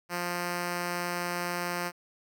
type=tone; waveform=5% pulse; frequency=175.6 Hz; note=F3; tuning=10 cents sharp; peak=-19 dBFS; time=0.09-1.92 s; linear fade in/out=50 ms; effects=none